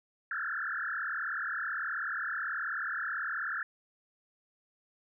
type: tone with frequency modulation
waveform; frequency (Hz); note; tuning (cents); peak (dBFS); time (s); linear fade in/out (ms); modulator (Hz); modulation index
sine; 1550; G6; -20; -32; 0.31-3.63; 2; 38.6; 5.7
effects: none